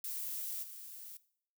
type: noise with level steps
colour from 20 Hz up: violet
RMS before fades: -40 / -49 dBFS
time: 0.04-1.17 s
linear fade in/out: 2 ms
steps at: 0.62 s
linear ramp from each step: 20 ms
effects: noise-tail reverb RT60 0.6 s tail -18 dB re dry